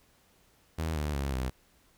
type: tone with pitch steps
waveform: sawtooth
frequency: 80.3 / 74.49 / 69.1 / 64.1 Hz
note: E2 / D2 / C#2 / C2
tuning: -45 / +25 / -5 / -35 cents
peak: -26 dBFS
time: 0.78-1.5 s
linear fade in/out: 10 ms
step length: 180 ms
effects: pink hiss -65 dBFS RMS until 1.97 s